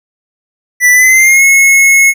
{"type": "tone with pitch glide", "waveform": "square", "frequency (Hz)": [1975.5, 2179], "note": ["B6", "C#7"], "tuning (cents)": [0, -30], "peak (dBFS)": -4, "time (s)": [0.8, 2.14], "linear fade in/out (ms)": 50, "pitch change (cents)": 170, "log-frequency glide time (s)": [0.92, 1.43], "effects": []}